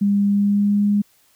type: tone with pitch glide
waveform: sine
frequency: 201.6 to 204.9 Hz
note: G3 to G#3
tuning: +49 to -23 cents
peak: -14 dBFS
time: 0.01-1.02 s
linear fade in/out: 10 ms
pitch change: +28 cents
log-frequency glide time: 0.27-0.85 s
effects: white hiss -58 dBFS RMS until 1.35 s